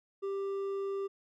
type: tone with hard clipping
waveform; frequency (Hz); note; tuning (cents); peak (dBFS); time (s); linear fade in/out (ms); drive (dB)
sine; 393.5; G4; +7; -34; 0.22-1.08; 20; 5
effects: none